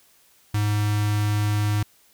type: tone with notch filter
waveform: square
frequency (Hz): 104.7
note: G#2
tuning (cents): +15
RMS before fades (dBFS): -22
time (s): 0.54-1.83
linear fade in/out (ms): 5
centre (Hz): 480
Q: 1.1
effects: white hiss -58 dBFS RMS until 2.13 s